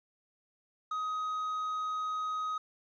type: tone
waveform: triangle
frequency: 1258 Hz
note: D#6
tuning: 19 cents sharp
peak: -30 dBFS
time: 0.91-2.58 s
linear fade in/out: 5 ms
effects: resampled to 16000 Hz + 11-bit